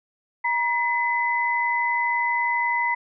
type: tone pair together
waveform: sine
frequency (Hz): 951 / 2017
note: A#5 / B6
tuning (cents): +34 / +36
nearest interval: octave + minor second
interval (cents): 1302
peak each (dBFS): -23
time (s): 0.44-2.95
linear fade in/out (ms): 10
effects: none